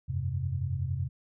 sine chord, F suspended second, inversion none, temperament equal with one note detuned, 87.31 / 98 / 131.57 Hz, F2 / G2 / C3, 0 / 0 / +10 cents, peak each -33 / -34 / -32 dBFS, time 0.08-1.09 s, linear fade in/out 20 ms, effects none

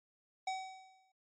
square tone with exponential decay, 758 Hz, F#5, 42 cents sharp, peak -34 dBFS, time 0.47-1.12 s, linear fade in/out 5 ms, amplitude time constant 140 ms, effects MP3 32 kbps

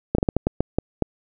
slowing click train, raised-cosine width 2 ms, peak -5 dBFS, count 9, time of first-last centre 0.15-1.023 s, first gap 34 ms, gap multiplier 1.32, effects none

